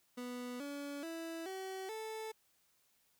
30% pulse tone with pitch steps, 246.6 / 284.9 / 329.2 / 380.3 / 439.4 Hz, B3 / C#4 / E4 / F#4 / A4, -2 / +48 / -2 / +48 / -2 cents, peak -39 dBFS, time 0.17-2.32 s, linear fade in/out 10 ms, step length 430 ms, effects white hiss -74 dBFS RMS until 3.19 s

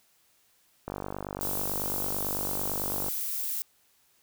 click train, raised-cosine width 1 ms, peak -20 dBFS, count 109, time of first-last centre 0.88-3.084 s, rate 49 Hz
violet noise, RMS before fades -32 dBFS, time 1.41-3.62 s, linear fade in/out 0 ms
effects white hiss -66 dBFS RMS until 4.22 s

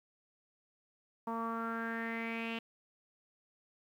sawtooth tone with low-pass filter sweep, 228.3 Hz, A#3, 36 cents flat, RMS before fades -38 dBFS, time 1.27-2.59 s, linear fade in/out 5 ms, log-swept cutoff 1000 to 2900 Hz, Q 6.5, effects 11-bit

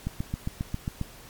click train, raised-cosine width 5 ms, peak -16 dBFS, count 8, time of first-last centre 0.07-1.013 s, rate 7.42 Hz, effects pink hiss -48 dBFS RMS until 1.29 s + MP3 96 kbps

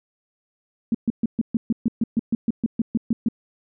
sine tone bursts, 228.1 Hz, A#3, 37 cents flat, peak -16 dBFS, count 16, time 0.92-3.286 s, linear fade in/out 2 ms, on 26 ms, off 130 ms, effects none

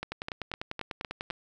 two click trains, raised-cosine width 0.3 ms, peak -18 / -18 dBFS, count 6 / 13, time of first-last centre 0.03-1.302 / 0.12-1.308 s, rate 3.93 / 10.1 Hz, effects none

